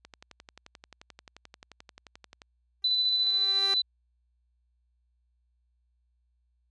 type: click train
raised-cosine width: 0.2 ms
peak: -29 dBFS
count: 28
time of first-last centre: 0.05-2.418 s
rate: 11.4 Hz
type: tone with exponential growth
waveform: 10% pulse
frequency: 392.5 Hz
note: G4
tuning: 2 cents sharp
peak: -24 dBFS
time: 2.82-3.74 s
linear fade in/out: 1 ms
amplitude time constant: 200 ms
type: tone with tremolo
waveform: sine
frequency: 3997 Hz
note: B7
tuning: 20 cents sharp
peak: -22 dBFS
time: 2.84-3.82 s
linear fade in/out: 5 ms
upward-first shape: square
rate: 14 Hz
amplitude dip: 25%
effects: added 60 Hz sine -69 dBFS peak until 6.7 s + resampled to 22050 Hz